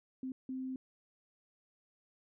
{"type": "tone bursts at uneven times", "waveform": "sine", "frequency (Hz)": 260.2, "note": "C4", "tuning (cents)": -9, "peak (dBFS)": -37, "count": 2, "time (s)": [[0.23, 0.32], [0.49, 0.76]], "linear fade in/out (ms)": 2, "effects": []}